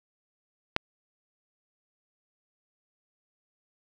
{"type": "click", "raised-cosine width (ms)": 0.3, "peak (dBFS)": -7, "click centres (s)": 0.764, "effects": []}